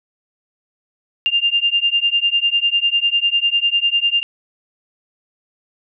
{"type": "beating tone pair", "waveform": "sine", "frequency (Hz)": [2794, 2804], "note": ["F7", "F7"], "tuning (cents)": [0, 6], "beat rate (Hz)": 10, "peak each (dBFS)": -17, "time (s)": [1.26, 4.23], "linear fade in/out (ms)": 0, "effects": []}